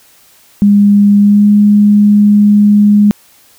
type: tone with pitch glide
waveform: sine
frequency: 203.4 to 206.7 Hz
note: G#3 to G#3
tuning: -36 to -8 cents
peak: -3 dBFS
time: 0.62-3.11 s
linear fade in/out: 0 ms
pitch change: +28 cents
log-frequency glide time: 1.18-1.48 s
effects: white hiss -45 dBFS RMS until 3.58 s